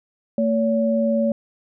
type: tone pair together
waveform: sine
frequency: 225.4 / 567.4 Hz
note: A3 / C#5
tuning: +42 / +40 cents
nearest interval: octave + major third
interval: 1598 cents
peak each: -19 / -20 dBFS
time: 0.38-1.32 s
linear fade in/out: 2 ms
effects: none